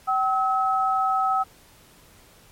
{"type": "tone pair together", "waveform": "sine", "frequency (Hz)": [766, 1288.3], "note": ["G5", "E6"], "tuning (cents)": [-40, -40], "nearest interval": "major sixth", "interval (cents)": 900, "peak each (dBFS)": -22, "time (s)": [0.07, 1.44], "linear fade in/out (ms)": 20, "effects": ["pink hiss -53 dBFS RMS until 2.51 s", "MP3 64 kbps"]}